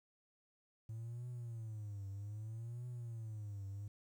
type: tone with vibrato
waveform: triangle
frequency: 110 Hz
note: A2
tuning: in tune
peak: -40 dBFS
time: 0.89-3.88 s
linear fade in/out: 5 ms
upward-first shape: triangle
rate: 0.63 Hz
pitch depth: 210 cents each way
effects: tanh soft clip ceiling -38 dBFS + 12-bit